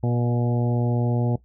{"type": "harmonic tone with a mistuned harmonic", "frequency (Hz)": 120.1, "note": "B2", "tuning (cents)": -48, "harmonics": [1, 2, 3, 4, 5, 6, 7], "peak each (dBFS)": [-21, -27, -31, -33, -35, -37, -38], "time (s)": [0.03, 1.36], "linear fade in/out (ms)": 5, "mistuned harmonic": 5, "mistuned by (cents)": 15, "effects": ["noise-tail reverb RT60 0.1 s tail -17 dB re dry", "added 60 Hz sine -53 dBFS peak until 1.44 s"]}